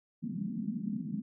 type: band-pass noise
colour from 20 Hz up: pink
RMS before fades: -36 dBFS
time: 0.22-1.22 s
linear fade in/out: 20 ms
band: 170 to 240 Hz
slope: 48 dB/octave
effects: none